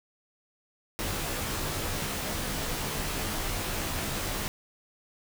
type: noise with comb filter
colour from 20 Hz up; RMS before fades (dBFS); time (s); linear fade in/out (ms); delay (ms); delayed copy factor
pink; -32; 0.99-4.48; 0; 17; -0.95
effects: none